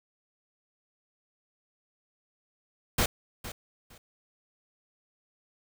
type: noise with echo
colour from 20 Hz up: pink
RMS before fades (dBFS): -25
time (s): 2.98-3.06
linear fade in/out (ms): 5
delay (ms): 460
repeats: 2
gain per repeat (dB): -14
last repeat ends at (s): 3.98
effects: none